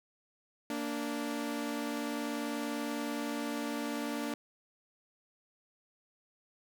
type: tone pair together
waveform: sawtooth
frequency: 231.4 / 291.9 Hz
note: A#3 / D4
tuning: -13 / -10 cents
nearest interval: major third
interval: 403 cents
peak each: -34 / -32 dBFS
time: 0.7-4.34 s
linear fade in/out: 2 ms
effects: 11-bit